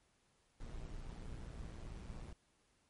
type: noise with amplitude modulation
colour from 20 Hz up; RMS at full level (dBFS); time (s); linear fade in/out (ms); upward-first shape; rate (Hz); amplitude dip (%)
brown; -45; 0.6-2.33; 5; sine; 116; 55
effects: pink hiss -75 dBFS RMS until 2.89 s + MP3 48 kbps